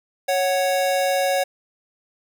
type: tone pair together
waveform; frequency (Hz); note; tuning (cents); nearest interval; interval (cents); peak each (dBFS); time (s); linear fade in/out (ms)
square; 553.9 / 740; C#5 / F#5; -1 / 0; perfect fourth; 501; -21 / -23; 0.28-1.44; 10
effects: none